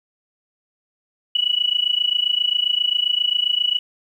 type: tone with amplitude modulation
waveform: sine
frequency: 2941 Hz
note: F#7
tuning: 11 cents flat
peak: -13 dBFS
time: 1.35-3.79 s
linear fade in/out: 5 ms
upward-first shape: sine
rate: 27.5 Hz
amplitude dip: 90%
effects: 9-bit